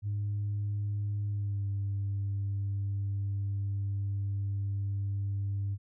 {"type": "tone with pitch glide", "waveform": "sine", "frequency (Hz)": [102.6, 99.56], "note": ["G#2", "G2"], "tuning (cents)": [-21, 27], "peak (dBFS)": -28, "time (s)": [0.02, 5.78], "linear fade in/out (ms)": 50, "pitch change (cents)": -52, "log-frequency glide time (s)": [1.29, 1.67], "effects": ["tanh soft clip ceiling -27 dBFS"]}